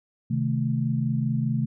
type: chord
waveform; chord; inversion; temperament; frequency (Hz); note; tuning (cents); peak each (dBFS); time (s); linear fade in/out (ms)
sine; A diminished; first; equal; 130.81 / 155.56 / 220; C3 / Eb3 / A3; 0 / 0 / 0; -25 / -28 / -27; 0.3-1.66; 10
effects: none